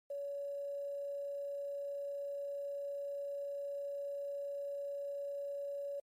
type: tone with quantisation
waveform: sine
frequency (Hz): 565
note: C#5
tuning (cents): +33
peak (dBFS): -38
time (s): 0.1-6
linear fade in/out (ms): 5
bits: 11
effects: MP3 64 kbps